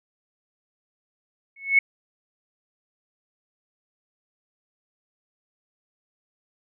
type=tone with exponential growth; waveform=sine; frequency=2201 Hz; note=C#7; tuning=13 cents flat; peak=-10 dBFS; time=1.56-1.79 s; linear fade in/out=5 ms; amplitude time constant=49 ms; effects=none